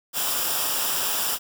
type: noise with comb filter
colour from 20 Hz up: white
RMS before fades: -25 dBFS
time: 0.13-1.39 s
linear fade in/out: 50 ms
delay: 0.47 ms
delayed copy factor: -0.6
effects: none